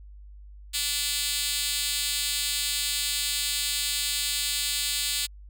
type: tone with high-pass filter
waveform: 5% pulse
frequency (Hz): 290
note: D4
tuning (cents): -22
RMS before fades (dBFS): -28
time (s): 0.73-5.27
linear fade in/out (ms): 20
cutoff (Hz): 4700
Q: 1.6
effects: added 50 Hz sine -43 dBFS peak until 5.49 s